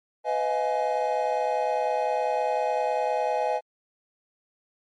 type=chord; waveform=triangle; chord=F half-diminished seventh; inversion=second; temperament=just; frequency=502.9 / 628.6 / 698.5 / 838.1 Hz; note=Cb5 / Eb5 / F5 / Ab5; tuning=+31 / +18 / 0 / +16 cents; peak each=-27 / -26 / -30 / -25 dBFS; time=0.24-3.61 s; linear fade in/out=50 ms; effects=MP3 48 kbps